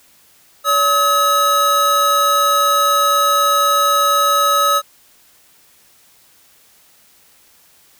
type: tone pair together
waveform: square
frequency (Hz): 569.3 / 1278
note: C#5 / D#6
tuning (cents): +46 / +46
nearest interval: octave + major second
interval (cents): 1400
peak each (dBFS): -21 / -13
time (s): 0.64-4.82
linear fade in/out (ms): 50
effects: white hiss -51 dBFS RMS until 7.99 s